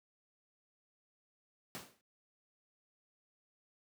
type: noise with exponential decay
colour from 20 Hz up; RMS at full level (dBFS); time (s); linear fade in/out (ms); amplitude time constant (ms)
pink; -41; 1.75-2.01; 0; 56
effects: high-pass 150 Hz 12 dB/octave